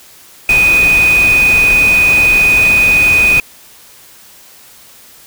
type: tone in noise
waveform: sine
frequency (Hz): 2489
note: D#7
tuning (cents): 0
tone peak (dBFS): -6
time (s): 0.49-3.4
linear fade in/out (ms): 2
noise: pink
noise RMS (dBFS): -20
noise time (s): 0.49-3.4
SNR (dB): +11
effects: white hiss -40 dBFS RMS until 5.26 s